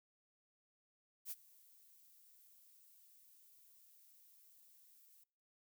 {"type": "noise with ADSR envelope", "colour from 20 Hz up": "violet", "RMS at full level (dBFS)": -43, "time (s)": [1.25, 5.24], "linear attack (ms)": 62, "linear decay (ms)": 33, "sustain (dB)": -23, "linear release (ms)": 7, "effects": ["noise-tail reverb RT60 0.6 s tail -26 dB re dry"]}